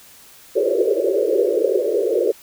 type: band-pass noise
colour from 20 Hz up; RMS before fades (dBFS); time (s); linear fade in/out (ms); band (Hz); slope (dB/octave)
pink; -18; 0.55-2.32; 20; 350 to 570; 96
effects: white hiss -46 dBFS RMS until 2.42 s